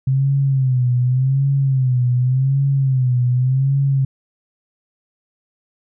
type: tone with vibrato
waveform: sine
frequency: 130.81 Hz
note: C3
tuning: in tune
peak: -13 dBFS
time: 0.07-4.05 s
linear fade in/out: 5 ms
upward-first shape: sine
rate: 0.87 Hz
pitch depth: 100 cents each way
effects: none